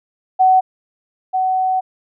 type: tone pair in turn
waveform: sine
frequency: 750 / 750 Hz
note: F#5 / F#5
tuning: +23 / +23 cents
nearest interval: unison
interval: 0 cents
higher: neither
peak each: -8 / -14 dBFS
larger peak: first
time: 0.39-0.61 / 1.33-1.81 s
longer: second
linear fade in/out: 20 ms
effects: none